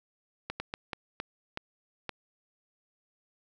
slowing click train, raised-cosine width 0.3 ms, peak -18 dBFS, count 7, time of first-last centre 0.5-2.093 s, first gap 100 ms, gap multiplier 1.39, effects none

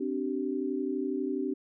sine chord, C suspended second, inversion none, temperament equal with one note detuned, 261.6 / 293.7 / 384.2 Hz, C4 / D4 / G4, 0 / 0 / -35 cents, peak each -33 dBFS, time 0-1.54 s, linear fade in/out 10 ms, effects none

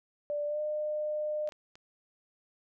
sine tone with pitch glide, 587.3 to 604.9 Hz, D5 to D#5, 0 to -49 cents, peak -30 dBFS, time 0.3-1.49 s, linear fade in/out 0 ms, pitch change +51 cents, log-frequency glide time 0.46-0.6 s
clicks, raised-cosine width 0.2 ms, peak -35 dBFS, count 3, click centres 1.475 / 1.522 / 1.755 s
effects none

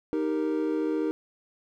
triangle chord, Eb major, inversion none, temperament equal, 311.1 / 392 / 466.2 Hz, Eb4 / G4 / Bb4, 0 / 0 / 0 cents, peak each -25 / -30 / -29 dBFS, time 0.13-1.11 s, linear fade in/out 0 ms, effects none

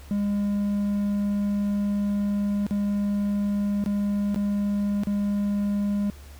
triangle tone with dropouts, 203.5 Hz, G#3, 35 cents flat, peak -20 dBFS, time 0.11-6.1 s, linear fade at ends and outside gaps 0 ms, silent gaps 2.666-2.709 / 3.84-3.861 / 4.345-4.36 / 5.035-5.071 s, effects added 71 Hz sine -42 dBFS peak until 6.39 s + pink hiss -51 dBFS RMS until 6.39 s

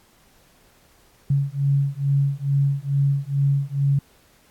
sine beating tone pair, 138.59 / 140.89 Hz, C#3 / C#3, 0 / +28 cents, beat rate 2.3 Hz, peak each -21 / -21 dBFS, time 1.3-3.99 s, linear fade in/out 5 ms, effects pink hiss -57 dBFS RMS until 4.5 s + AAC 64 kbps

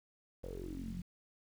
sawtooth tone with low-pass filter sweep, 45.4 Hz, F#1, 32 cents flat, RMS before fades -43 dBFS, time 0.43-1.02 s, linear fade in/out 10 ms, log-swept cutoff 540 to 170 Hz, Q 9.6, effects 10-bit

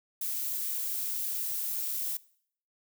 violet noise, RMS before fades -33 dBFS, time 0.21-2.17 s, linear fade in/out 5 ms, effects noise-tail reverb RT60 0.6 s tail -21 dB re dry

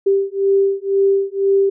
sine beating tone pair, 392 / 394 Hz, G4 / G4, 0 / +9 cents, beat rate 2 Hz, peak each -16 dBFS, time 0.06-1.7 s, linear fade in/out 10 ms, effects none

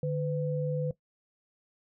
sine tone pair together, 149.7 / 503.5 Hz, D3 / B4, +33 / +33 cents, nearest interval octave + major sixth, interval 2100 cents, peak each -29 / -32 dBFS, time 0.03-0.91 s, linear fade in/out 2 ms, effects noise-tail reverb RT60 0.1 s tail -17 dB re dry

